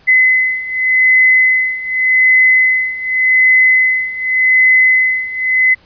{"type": "beating tone pair", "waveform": "sine", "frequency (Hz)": [2031, 2031.86], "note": ["B6", "B6"], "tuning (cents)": [48, 49], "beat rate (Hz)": 0.86, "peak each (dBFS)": [-13, -10], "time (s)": [0.07, 5.75], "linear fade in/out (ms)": 20, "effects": ["pink hiss -48 dBFS RMS until 5.85 s", "resampled to 11025 Hz"]}